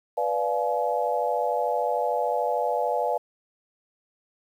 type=chord; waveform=sine; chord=B diminished seventh; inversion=none; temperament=equal with one note detuned; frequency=493.9 / 587.3 / 698.5 / 850 Hz; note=B4 / D5 / F5 / Ab5; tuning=0 / 0 / 0 / +40 cents; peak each=-28 dBFS; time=0.17-3.18 s; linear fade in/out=10 ms; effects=9-bit